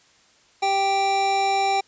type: tone pair together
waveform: square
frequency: 392.7 / 784 Hz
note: G4 / G5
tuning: +3 / 0 cents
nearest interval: octave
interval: 1197 cents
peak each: -29 / -20 dBFS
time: 0.62-1.81 s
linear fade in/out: 10 ms
effects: white hiss -57 dBFS RMS until 1.87 s + resampled to 16000 Hz